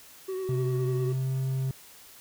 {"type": "tone with vibrato", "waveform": "triangle", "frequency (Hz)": 376.2, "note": "F#4", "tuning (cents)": 29, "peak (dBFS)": -28, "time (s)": [0.28, 1.13], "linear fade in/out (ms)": 10, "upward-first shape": "triangle", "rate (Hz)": 10, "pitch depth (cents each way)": 35}
{"type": "tone with pitch glide", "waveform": "triangle", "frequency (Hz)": [130, 132.35], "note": ["C3", "C3"], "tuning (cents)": [-11, 20], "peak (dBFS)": -24, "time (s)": [0.49, 1.71], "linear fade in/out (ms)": 2, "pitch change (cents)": 31, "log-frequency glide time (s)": [0.84, 1.41]}
{"effects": ["white hiss -51 dBFS RMS until 2.2 s"]}